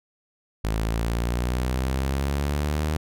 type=exponential sweep; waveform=sawtooth; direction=up; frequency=53.4 to 77.8 Hz; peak=-19 dBFS; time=0.64-2.97 s; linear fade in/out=5 ms; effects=none